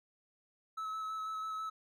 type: tone with vibrato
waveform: triangle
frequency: 1296 Hz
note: E6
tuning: 30 cents flat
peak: -35 dBFS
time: 0.77-1.7 s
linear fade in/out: 10 ms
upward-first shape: square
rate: 6.1 Hz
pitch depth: 13 cents each way
effects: none

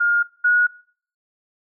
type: tone pair in turn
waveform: sine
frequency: 1416 / 1453.3 Hz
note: F6 / F#6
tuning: +23 / -31 cents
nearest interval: unison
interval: 46 cents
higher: second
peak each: -15 / -13 dBFS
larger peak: second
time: 0-0.23 / 0.44-0.67 s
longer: neither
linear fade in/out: 10 ms
effects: noise-tail reverb RT60 0.5 s tail -22 dB re dry

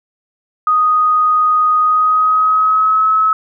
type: tone with pitch glide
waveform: sine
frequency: 1244.5 to 1289.9 Hz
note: D#6 to E6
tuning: 0 to -38 cents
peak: -9 dBFS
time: 0.67-3.33 s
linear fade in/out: 2 ms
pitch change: +62 cents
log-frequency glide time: 1.81-3.07 s
effects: none

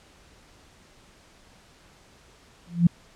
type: tone with exponential growth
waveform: sine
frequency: 171.8 Hz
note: F3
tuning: 28 cents flat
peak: -10 dBFS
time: 2.67-2.87 s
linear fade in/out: 5 ms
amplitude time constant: 43 ms
effects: pink hiss -55 dBFS RMS until 3.15 s + low-pass 8000 Hz 12 dB/octave

